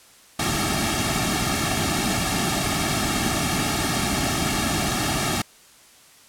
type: noise with comb filter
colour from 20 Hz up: pink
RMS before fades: -23 dBFS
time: 0.39-5.42 s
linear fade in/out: 5 ms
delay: 2 ms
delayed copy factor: -0.9
effects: white hiss -51 dBFS RMS until 6.28 s + low-pass 11000 Hz 12 dB/octave